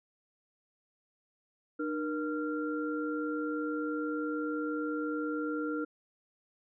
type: tone cluster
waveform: sine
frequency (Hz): 303.2 / 474.3 / 1383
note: D#4 / A#4 / F6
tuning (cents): -45 / +30 / -17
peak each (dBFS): -33 / -37 / -39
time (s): 1.79-5.85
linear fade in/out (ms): 10
effects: none